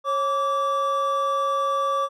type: tone pair together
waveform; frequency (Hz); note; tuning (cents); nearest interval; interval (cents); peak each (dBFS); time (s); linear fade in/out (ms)
triangle; 547 / 1157.8; C#5 / D6; -23 / -25; octave + minor second; 1298; -24 / -20; 0.04-2.09; 50
effects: none